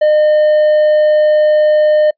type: tone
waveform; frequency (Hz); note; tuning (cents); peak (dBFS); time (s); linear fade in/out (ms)
triangle; 608; D#5; -40; -5; 0.01-2.11; 10
effects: noise-tail reverb RT60 0.1 s tail -26 dB re dry + resampled to 11025 Hz